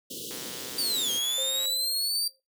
pink band-stop noise, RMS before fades -35 dBFS, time 0.1-1.19 s, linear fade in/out 10 ms, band 540 to 2900 Hz, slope 96 dB/octave
click train, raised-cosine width 0.2 ms, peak -25 dBFS, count 172, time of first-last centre 0.31-1.656 s, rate 127 Hz
sawtooth linear two-way sweep, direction down then up, 4699 to 3200 to 4699 Hz, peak -23 dBFS, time 0.78-2.28 s, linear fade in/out 5 ms, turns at 1.12 s
sine tone with exponential decay, 529 Hz, C5, 19 cents sharp, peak -33 dBFS, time 1.38-2.4 s, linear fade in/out 2 ms, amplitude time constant 220 ms
effects noise-tail reverb RT60 0.2 s tail -17 dB re dry + high-pass 300 Hz 12 dB/octave

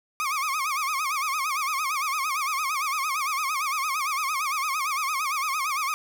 30% pulse tone with vibrato, 1164 Hz, D6, 16 cents flat, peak -22 dBFS, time 0.2-5.94 s, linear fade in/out 0 ms, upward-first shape sine, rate 8.8 Hz, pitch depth 160 cents each way, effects none

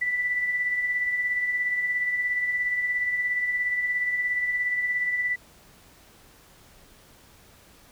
sine tone with tremolo, 1975.5 Hz, B6, in tune, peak -21 dBFS, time 0.01-5.36 s, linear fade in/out 10 ms, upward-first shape triangle, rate 17 Hz, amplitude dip 50%, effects pink hiss -54 dBFS RMS until 7.91 s

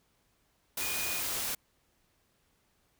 sine tone in noise, 2461 Hz, D#7, 20 cents flat, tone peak -38 dBFS, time 0.81-1.2 s, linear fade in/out 5 ms, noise white, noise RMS -34 dBFS, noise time 0.77-1.55 s, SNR -7 dB, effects pink hiss -72 dBFS RMS until 2.99 s

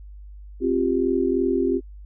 sine chord, C suspended fourth, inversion none, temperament equal with one note detuned, 264.5 / 349.2 / 392 Hz, C4 / F4 / G4, +19 / 0 / 0 cents, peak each -23 dBFS, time 0.6-1.81 s, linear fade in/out 50 ms, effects added 50 Hz sine -38 dBFS peak until 2.05 s

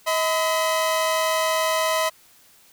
sawtooth tone pair together, 636.9 / 1011 Hz, D#5 / B5, +40 / +40 cents, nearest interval minor sixth, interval 800 cents, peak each -18 / -20 dBFS, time 0.06-2.1 s, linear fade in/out 20 ms, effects white hiss -54 dBFS RMS until 2.72 s

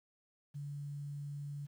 sine tone with quantisation, 143.8 Hz, D3, 36 cents flat, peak -40 dBFS, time 0.54-1.67 s, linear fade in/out 20 ms, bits 11, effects none

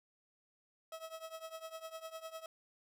30% pulse tone with tremolo, 646 Hz, E5, 35 cents flat, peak -39 dBFS, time 0.92-2.46 s, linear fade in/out 2 ms, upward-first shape triangle, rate 9.9 Hz, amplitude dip 90%, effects none

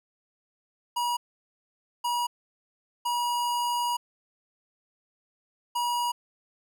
square tone bursts at uneven times, 962 Hz, B5, 46 cents flat, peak -26 dBFS, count 4, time 0.96-1.17 / 2.04-2.27 / 3.05-3.97 / 5.75-6.12 s, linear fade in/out 10 ms, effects none

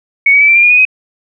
sine tone with pitch steps, 2224 / 2264 / 2305 / 2347 / 2389 / 2432 / 2476 / 2521 Hz, C#7 / C#7 / D7 / D7 / D7 / D#7 / D#7 / D#7, +5 / +36 / -33 / -2 / +29 / -40 / -9 / +22 cents, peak -4 dBFS, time 0.26-0.852 s, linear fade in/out 5 ms, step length 74 ms, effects none

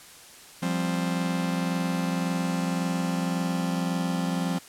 45% pulse chord, F suspended second, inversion none, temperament just, 174.61 / 196.44 / 261.9 Hz, F3 / G3 / C4, 0 / +4 / +2 cents, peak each -27 / -33 / -31 dBFS, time 0.62-4.59 s, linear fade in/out 10 ms, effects white hiss -48 dBFS RMS until 4.68 s + low-pass 11000 Hz 12 dB/octave

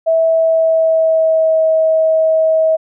sine tone with pitch glide, 652 to 639.3 Hz, E5 to D#5, -19 to +47 cents, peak -9 dBFS, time 0.06-2.77 s, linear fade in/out 20 ms, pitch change -34 cents, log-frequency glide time 0.28-1.64 s, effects none

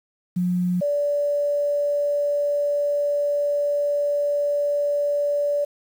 sine tone pair in turn, 179.2 / 578.9 Hz, F3 / D5, +45 / -25 cents, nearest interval octave + minor sixth, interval 2030 cents, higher second, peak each -19 / -19 dBFS, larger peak neither, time 0.36-0.81 / 0.81-5.65 s, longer second, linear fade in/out 10 ms, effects 8-bit

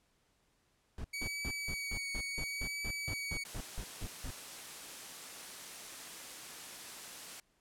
brown noise bursts, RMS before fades -40 dBFS, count 15, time 0.98-4.305 s, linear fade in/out 2 ms, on 63 ms, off 170 ms
sawtooth tone with vibrato, 2262 Hz, C#7, 34 cents sharp, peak -34 dBFS, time 1.13-3.44 s, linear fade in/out 10 ms, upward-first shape triangle, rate 0.72 Hz, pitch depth 26 cents each way
white high-pass noise, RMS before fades -47 dBFS, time 3.45-7.4 s, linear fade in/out 2 ms, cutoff 150 Hz, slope 12 dB/octave
effects pink hiss -74 dBFS RMS until 7.6 s + low-pass 11000 Hz 12 dB/octave

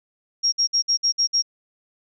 sine tone bursts, 5588 Hz, F8, in tune, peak -16 dBFS, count 7, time 0.43-1.424 s, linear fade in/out 20 ms, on 94 ms, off 56 ms, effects none

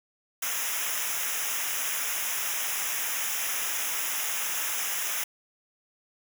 white noise with comb filter, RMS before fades -30 dBFS, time 0.42-5.24 s, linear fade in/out 5 ms, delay 0.23 ms, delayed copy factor -1, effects none

